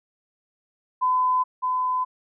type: tone pair in turn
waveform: sine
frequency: 1012 / 1012 Hz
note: B5 / B5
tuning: +42 / +42 cents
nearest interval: unison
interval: 0 cents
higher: neither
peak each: -18 / -21 dBFS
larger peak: first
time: 1.01-1.44 / 1.62-2.05 s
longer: neither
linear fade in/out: 20 ms
effects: none